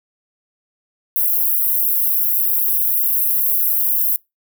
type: high-pass noise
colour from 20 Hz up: pink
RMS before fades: -17 dBFS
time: 1.16-4.16 s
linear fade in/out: 0 ms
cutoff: 12000 Hz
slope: 48 dB/octave
effects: noise-tail reverb RT60 0.2 s tail -25 dB re dry